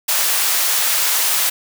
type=high-pass noise; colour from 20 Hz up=white; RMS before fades=-17 dBFS; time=0.08-1.5 s; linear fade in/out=10 ms; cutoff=670 Hz; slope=12 dB/octave; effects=none